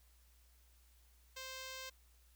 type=tone; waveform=5% pulse; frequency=523.3 Hz; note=C5; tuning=in tune; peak=-34 dBFS; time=1.36-1.9 s; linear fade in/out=10 ms; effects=added 60 Hz sine -65 dBFS peak until 2.35 s + white hiss -72 dBFS RMS until 2.35 s